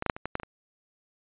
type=clicks; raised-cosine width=0.5 ms; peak=-15 / -12 / -6 / -23 / -16 / -13 / -23 / -22 dBFS; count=8; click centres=0.024 / 0.063 / 0.098 / 0.165 / 0.256 / 0.354 / 0.399 / 0.433 s; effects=resampled to 8000 Hz